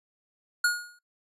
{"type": "tone with exponential decay", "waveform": "square", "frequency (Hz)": 1440, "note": "F#6", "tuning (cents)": -47, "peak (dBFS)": -19, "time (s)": [0.64, 0.99], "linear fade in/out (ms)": 5, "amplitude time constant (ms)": 75, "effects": ["noise-tail reverb RT60 0.1 s tail -21 dB re dry", "resampled to 32000 Hz"]}